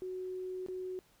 sine tone with dropouts, 370 Hz, F#4, in tune, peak -37 dBFS, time 0.02-0.99 s, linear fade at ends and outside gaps 0 ms, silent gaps 0.663-0.685 s, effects pink hiss -67 dBFS RMS until 1.2 s

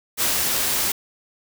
white noise with ADSR envelope, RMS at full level -20 dBFS, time 0.17-0.92 s, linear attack 47 ms, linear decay 120 ms, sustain -2 dB, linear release 4 ms, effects none

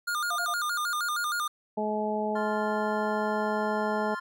square tone with vibrato, 1312 Hz, E6, 9 cents flat, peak -28 dBFS, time 0.07-1.48 s, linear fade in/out 10 ms, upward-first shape square, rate 6.4 Hz, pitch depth 140 cents each way
sine tone bursts, 698.5 Hz, F5, in tune, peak -34 dBFS, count 3, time 0.3-0.541 s, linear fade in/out 10 ms, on 65 ms, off 23 ms
harmonic tone, 212.9 Hz, G#3, 43 cents sharp, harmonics 1 / 2 / 3 / 4, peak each -32 / -32 / -32 / -32 dBFS, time 1.77-4.15 s, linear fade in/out 10 ms
triangle chord, F major, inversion second, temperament just, 1047.7 / 1396.9 / 1746.1 Hz, C6 / F6 / A6, +2 / 0 / -14 cents, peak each -34 / -34 / -39 dBFS, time 2.35-4.2 s, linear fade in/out 10 ms
effects none

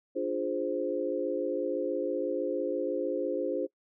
sine chord, D half-diminished seventh, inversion none, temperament equal, 293.7 / 349.2 / 415.3 / 523.3 Hz, D4 / F4 / Ab4 / C5, 0 / 0 / 0 / 0 cents, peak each -35 / -34 / -35 / -32 dBFS, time 0.15-3.67 s, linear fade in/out 20 ms, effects noise-tail reverb RT60 0.1 s tail -23 dB re dry

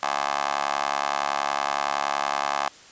15% pulse tone with high-pass filter, 70.7 Hz, C#2, 35 cents sharp, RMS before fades -26 dBFS, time 0.03-2.68 s, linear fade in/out 0 ms, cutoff 900 Hz, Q 3.7, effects white hiss -48 dBFS RMS until 2.91 s + resampled to 16000 Hz

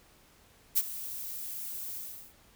violet noise with ADSR envelope, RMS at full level -23 dBFS, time 0.75-2.34 s, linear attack 27 ms, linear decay 41 ms, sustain -16 dB, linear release 380 ms, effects pink hiss -61 dBFS RMS until 2.55 s

